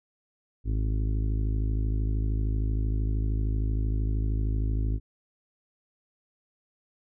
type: harmonic tone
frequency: 53 Hz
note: G#1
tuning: 36 cents sharp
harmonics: 1 / 2 / 3 / 4 / 5 / 6 / 7 / 8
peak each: -25 / -30 / -46 / -45 / -39 / -44 / -48 / -52 dBFS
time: 0.64-5 s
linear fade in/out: 50 ms
effects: none